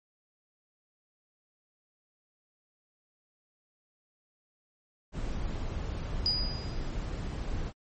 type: noise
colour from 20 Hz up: brown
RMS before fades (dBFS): -34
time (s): 5.12-7.73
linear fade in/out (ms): 50
type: tone with exponential decay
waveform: sine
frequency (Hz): 4908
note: D#8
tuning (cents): -25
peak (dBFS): -23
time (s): 6.26-6.91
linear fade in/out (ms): 0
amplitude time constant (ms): 140
effects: MP3 32 kbps